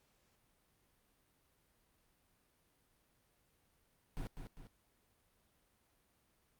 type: noise with echo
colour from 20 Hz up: brown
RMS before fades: -41 dBFS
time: 4.17-4.27 s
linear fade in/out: 0 ms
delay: 200 ms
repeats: 2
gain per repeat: -6 dB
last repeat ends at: 4.67 s
effects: pink hiss -75 dBFS RMS until 6.59 s + Opus 48 kbps